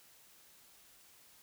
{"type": "silence", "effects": ["white hiss -62 dBFS RMS until 1.42 s"]}